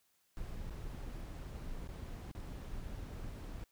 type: noise with dropouts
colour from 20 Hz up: brown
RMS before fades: -44 dBFS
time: 0.37-3.64 s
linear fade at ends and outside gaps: 0 ms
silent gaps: 0.697-0.707 / 1.875-1.889 / 2.315-2.35 s
effects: white hiss -75 dBFS RMS until 3.71 s